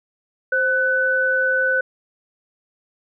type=tone pair together; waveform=sine; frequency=523 / 1498.2 Hz; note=C5 / F#6; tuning=-1 / +21 cents; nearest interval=octave + tritone; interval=1822 cents; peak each=-22 / -17 dBFS; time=0.52-1.81 s; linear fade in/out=5 ms; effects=none